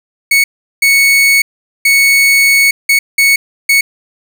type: tone bursts at uneven times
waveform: 40% pulse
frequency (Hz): 2217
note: C#7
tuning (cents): 0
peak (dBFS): -5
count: 6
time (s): 0.31-0.44 / 0.82-1.42 / 1.85-2.71 / 2.89-2.99 / 3.18-3.36 / 3.69-3.81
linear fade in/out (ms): 5
effects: none